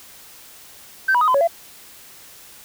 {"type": "tone with pitch steps", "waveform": "sine", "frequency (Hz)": [1551, 975, 1249, 1019, 558, 675], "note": ["G6", "B5", "D#6", "C6", "C#5", "E5"], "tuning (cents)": [-19, -23, 6, -46, 11, 41], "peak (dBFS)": -12, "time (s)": [1.08, 1.476], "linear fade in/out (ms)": 10, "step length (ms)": 66, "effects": ["tanh soft clip ceiling -10 dBFS", "white hiss -44 dBFS RMS until 2.64 s"]}